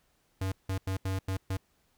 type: tone bursts at uneven times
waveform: square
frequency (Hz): 95.2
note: F#2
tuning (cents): +50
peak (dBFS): -30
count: 6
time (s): 0.41-0.52 / 0.69-0.78 / 0.87-0.97 / 1.05-1.19 / 1.28-1.37 / 1.5-1.57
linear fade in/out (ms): 5
effects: pink hiss -71 dBFS RMS until 1.97 s